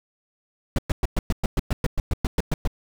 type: noise bursts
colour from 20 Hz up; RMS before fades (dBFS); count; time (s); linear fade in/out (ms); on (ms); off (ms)
brown; -20; 15; 0.76-2.675; 2; 25; 110
effects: none